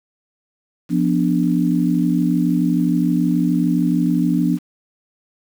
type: chord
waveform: sine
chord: B diminished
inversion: second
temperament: equal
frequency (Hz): 174.61 / 246.9 / 293.7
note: F3 / B3 / D4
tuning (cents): 0 / 0 / 0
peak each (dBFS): -18 / -19 / -19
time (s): 0.89-4.59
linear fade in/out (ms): 50
effects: 7-bit